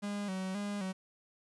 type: tone with vibrato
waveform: 45% pulse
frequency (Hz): 196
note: G3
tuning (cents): 0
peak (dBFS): -35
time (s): 0.02-0.93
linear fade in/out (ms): 20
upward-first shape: square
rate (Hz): 1.9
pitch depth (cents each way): 70
effects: resampled to 24000 Hz + 11-bit